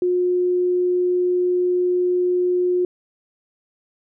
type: tone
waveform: sine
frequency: 359.4 Hz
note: F4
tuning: 50 cents sharp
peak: -16 dBFS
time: 0.02-2.85 s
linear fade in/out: 2 ms
effects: none